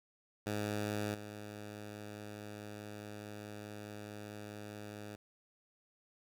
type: tone with level steps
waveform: 10% pulse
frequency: 104.7 Hz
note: G#2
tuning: 15 cents sharp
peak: -27 / -37 dBFS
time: 0.46-5.16 s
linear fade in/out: 10 ms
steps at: 1.14 s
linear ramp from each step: 10 ms
effects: none